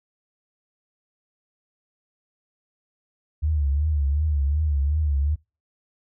sine tone with vibrato, 73.4 Hz, D2, in tune, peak -19 dBFS, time 3.42-5.36 s, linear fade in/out 20 ms, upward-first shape triangle, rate 2.7 Hz, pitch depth 130 cents each way, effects noise-tail reverb RT60 0.3 s tail -26 dB re dry

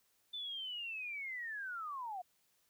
sine linear sweep, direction down, 3547 to 698 Hz, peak -40 dBFS, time 0.33-2.22 s, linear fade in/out 10 ms, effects white hiss -75 dBFS RMS until 2.69 s

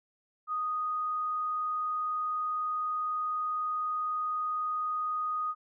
sine tone, 1242 Hz, D#6, 3 cents flat, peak -29 dBFS, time 0.47-5.55 s, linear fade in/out 50 ms, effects none

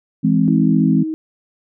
sine chord, E augmented, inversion none, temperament equal, 164.81 / 207.7 / 261.6 Hz, E3 / G#3 / B#3, 0 / 0 / 0 cents, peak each -16 dBFS, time 0.23-1.04 s, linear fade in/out 20 ms
sine tone, 316 Hz, D#4, 27 cents sharp, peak -20 dBFS, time 0.48-1.14 s, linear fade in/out 0 ms
effects none

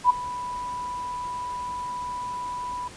sine tone with ADSR envelope, 987.8 Hz, B5, in tune, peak -11 dBFS, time 0.04-2.88 s, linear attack 58 ms, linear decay 12 ms, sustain -18 dB, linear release 5 ms, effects pink hiss -44 dBFS RMS until 2.96 s + resampled to 22050 Hz

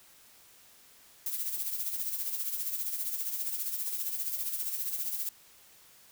violet noise with tremolo, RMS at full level -32 dBFS, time 1.26-5.29 s, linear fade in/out 2 ms, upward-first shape sine, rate 15 Hz, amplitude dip 55%, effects white hiss -58 dBFS RMS until 6.11 s

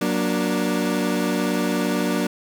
30% pulse chord, Gb augmented, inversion none, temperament equal with one note detuned, 185 / 236.1 / 293.7 Hz, Gb3 / Bb3 / D4, 0 / +22 / 0 cents, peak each -22 dBFS, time 0.01-2.27 s, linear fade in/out 5 ms, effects none

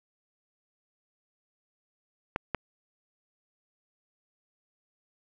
clicks, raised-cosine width 0.5 ms, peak -13 dBFS, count 2, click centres 2.361 / 2.547 s, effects none

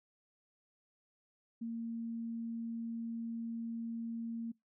sine tone, 230 Hz, A#3, 23 cents flat, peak -37 dBFS, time 1.61-4.52 s, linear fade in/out 10 ms, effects noise-tail reverb RT60 0.2 s tail -26 dB re dry

